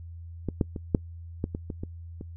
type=clicks; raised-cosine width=3 ms; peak=-15 / -10 / -21 / -7 / -14 / -19 / -20 / -21 / -24 dBFS; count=9; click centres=0.487 / 0.612 / 0.762 / 0.948 / 1.441 / 1.549 / 1.702 / 1.835 / 2.211 s; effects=noise-tail reverb RT60 0.1 s tail -24 dB re dry + added 84 Hz sine -39 dBFS peak until 2.36 s